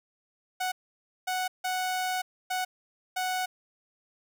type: tone bursts at uneven times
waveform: sawtooth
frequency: 740 Hz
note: F#5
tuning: in tune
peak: -24 dBFS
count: 5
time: 0.6-0.72 / 1.27-1.48 / 1.64-2.22 / 2.5-2.65 / 3.16-3.46 s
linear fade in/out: 10 ms
effects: none